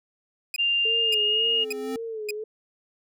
sawtooth tone bursts, 2489 Hz, D#7, in tune, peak -24 dBFS, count 4, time 0.54-2.308 s, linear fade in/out 2 ms, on 22 ms, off 560 ms
sine tone with pitch glide, 2794 to 2853 Hz, F7 to F7, 0 to +36 cents, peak -20 dBFS, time 0.58-1.65 s, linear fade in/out 20 ms, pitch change +36 cents, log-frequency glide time 0.88-1.33 s
sine tone with vibrato, 438.1 Hz, A4, 7 cents flat, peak -30 dBFS, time 0.85-2.44 s, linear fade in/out 5 ms, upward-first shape sine, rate 1.9 Hz, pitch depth 78 cents each way
square tone with exponential growth, 261.6 Hz, C4, in tune, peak -29 dBFS, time 1.17-1.96 s, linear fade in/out 2 ms, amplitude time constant 170 ms
effects none

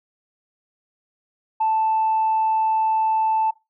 sine tone, 880 Hz, A5, in tune, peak -16 dBFS, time 1.6-3.51 s, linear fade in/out 10 ms, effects noise-tail reverb RT60 0.2 s tail -19 dB re dry + tanh soft clip ceiling -13 dBFS

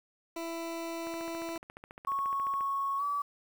20% pulse tone, 332.5 Hz, E4, 15 cents sharp, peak -31 dBFS, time 0.36-1.58 s, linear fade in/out 5 ms
click train, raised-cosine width 0.5 ms, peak -31 dBFS, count 23, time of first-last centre 1.07-2.608 s, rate 14.3 Hz
sine tone with pitch glide, 1103 to 1147.8 Hz, C#6 to D6, -9 to -40 cents, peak -29 dBFS, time 2.07-3.22 s, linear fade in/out 5 ms, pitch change +69 cents, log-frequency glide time 2.98-3.03 s
effects 9-bit

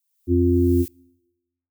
violet noise with exponential growth, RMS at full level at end -37 dBFS, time 0-0.88 s, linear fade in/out 0 ms, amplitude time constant 190 ms
harmonic tone, 87.5 Hz, F2, 4 cents sharp, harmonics 1 / 3 / 4, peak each -19 / -19 / -19 dBFS, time 0.27-0.86 s, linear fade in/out 50 ms
effects noise-tail reverb RT60 1.0 s tail -26 dB re dry

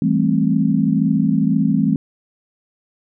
sine chord, A minor seventh, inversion second, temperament just, 165 / 198 / 220 / 264 Hz, E3 / G3 / A3 / C4, +2 / +18 / 0 / +16 cents, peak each -19 dBFS, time 0.02-1.96 s, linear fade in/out 2 ms, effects none

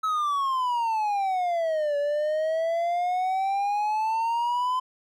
triangle exponential two-way sweep, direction down then up, 1300 to 572 to 1024 Hz, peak -21 dBFS, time 0.03-4.8 s, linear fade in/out 10 ms, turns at 1.97 s, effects none

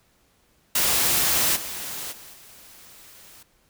white noise with level steps, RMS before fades -21 / -33 / -44 / -48 dBFS, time 0.75-3.43 s, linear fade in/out 5 ms, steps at 1.55 / 2.11 / 2.32 s, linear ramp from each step 20 ms, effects pink hiss -63 dBFS RMS until 3.69 s

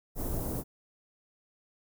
pink band-stop noise, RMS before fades -33 dBFS, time 0.15-0.64 s, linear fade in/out 50 ms, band 550 to 14000 Hz, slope 12 dB/octave, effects none

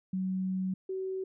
sine tone pair in turn, 187.6 / 378.7 Hz, F#3 / F#4, +24 / +40 cents, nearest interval octave, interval 1216 cents, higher second, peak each -29 / -32 dBFS, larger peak first, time 0.13-0.74 / 0.89-1.24 s, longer first, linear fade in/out 5 ms, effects none

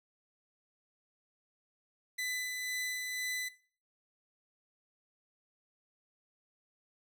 sawtooth tone with tremolo, 2002 Hz, B6, 23 cents sharp, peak -30 dBFS, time 2.18-3.49 s, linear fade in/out 10 ms, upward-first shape sine, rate 2 Hz, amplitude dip 30%, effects noise-tail reverb RT60 0.4 s tail -17 dB re dry

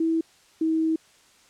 sine tone pair in turn, 326 / 320.6 Hz, E4 / E4, -19 / -48 cents, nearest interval unison, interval 29 cents, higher first, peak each -20 dBFS, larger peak neither, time 0-0.21 / 0.61-0.96 s, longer second, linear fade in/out 5 ms, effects white hiss -57 dBFS RMS until 1.49 s + low-pass 8000 Hz 12 dB/octave

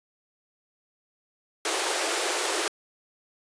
pink high-pass noise, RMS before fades -27 dBFS, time 1.65-2.68 s, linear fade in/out 2 ms, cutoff 320 Hz, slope 96 dB/octave, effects resampled to 22050 Hz

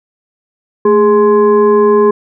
sine tone with frequency modulation, 413.4 Hz, G#4, 8 cents flat, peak -5 dBFS, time 0.85-2.11 s, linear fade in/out 5 ms, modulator 632 Hz, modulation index 0.7, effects none

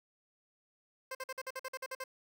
15% pulse tone bursts, 523.3 Hz, C5, in tune, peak -32 dBFS, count 11, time 1.11-2.04 s, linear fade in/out 5 ms, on 40 ms, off 49 ms, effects none

